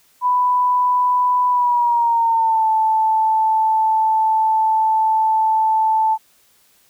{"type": "tone with pitch glide", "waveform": "sine", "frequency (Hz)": [992, 878.7], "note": ["B5", "A5"], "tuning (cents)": [7, -3], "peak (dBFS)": -13, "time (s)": [0.21, 6.18], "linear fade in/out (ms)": 50, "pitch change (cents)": -210, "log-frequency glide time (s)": [1.49, 2.68], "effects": ["white hiss -56 dBFS RMS until 6.89 s"]}